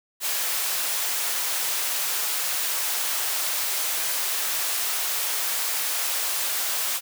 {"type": "high-pass noise", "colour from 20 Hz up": "white", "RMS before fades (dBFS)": -26, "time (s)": [0.2, 7.01], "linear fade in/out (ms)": 50, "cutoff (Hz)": 590, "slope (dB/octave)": 12, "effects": []}